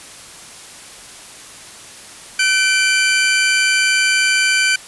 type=tone pair together; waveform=sawtooth; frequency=1521 / 2348 Hz; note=F#6 / D7; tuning=+47 / -1 cents; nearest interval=minor sixth; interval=752 cents; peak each=-12 dBFS; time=2.39-4.76 s; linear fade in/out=5 ms; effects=white hiss -37 dBFS RMS until 4.87 s + resampled to 24000 Hz